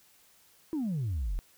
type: exponential sweep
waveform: sine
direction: down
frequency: 334.8 to 37.17 Hz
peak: -27 dBFS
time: 0.73-1.39 s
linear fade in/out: 0 ms
effects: tanh soft clip ceiling -27 dBFS + white hiss -62 dBFS RMS until 1.57 s